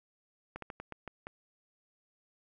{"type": "slowing click train", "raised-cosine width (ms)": 0.5, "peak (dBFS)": -26, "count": 7, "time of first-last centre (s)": [0.56, 1.269], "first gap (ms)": 63, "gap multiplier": 1.25, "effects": []}